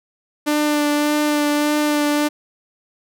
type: tone with vibrato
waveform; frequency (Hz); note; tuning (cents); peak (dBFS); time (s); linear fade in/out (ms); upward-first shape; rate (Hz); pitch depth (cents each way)
sawtooth; 296.4; D4; +16; -12; 0.46-2.29; 20; sine; 1.7; 16
effects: none